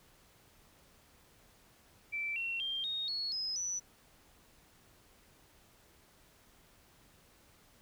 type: tone with pitch steps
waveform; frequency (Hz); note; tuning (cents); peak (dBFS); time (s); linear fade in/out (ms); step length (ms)
sine; 2331 / 2724 / 3184 / 3722 / 4350 / 5084 / 5942; D7 / F7 / G7 / A#7 / C#8 / D#8 / F#8; -14 / -44 / +26 / -3 / -33 / +36 / +6; -34; 2.12-3.8; 20; 240
effects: pink hiss -64 dBFS RMS until 7.81 s